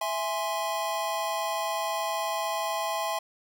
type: chord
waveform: square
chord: E augmented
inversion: none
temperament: equal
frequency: 659.3 / 830.6 / 1046.5 Hz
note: E5 / G#5 / B#5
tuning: 0 / 0 / 0 cents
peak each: -33 dBFS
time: 0.01-3.19 s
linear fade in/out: 5 ms
effects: none